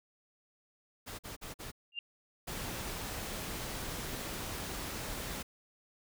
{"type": "noise bursts", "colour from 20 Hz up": "pink", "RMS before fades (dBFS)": -44, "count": 4, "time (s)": [1.06, 1.718], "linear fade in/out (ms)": 20, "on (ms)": 130, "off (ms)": 46}
{"type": "tone with exponential growth", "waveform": "sine", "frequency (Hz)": 2794, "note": "F7", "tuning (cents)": 0, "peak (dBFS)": -31, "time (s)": [1.92, 1.99], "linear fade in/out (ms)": 2, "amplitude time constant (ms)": 15}
{"type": "noise", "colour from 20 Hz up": "pink", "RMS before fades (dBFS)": -40, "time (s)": [2.47, 5.43], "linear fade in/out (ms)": 10}
{"effects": []}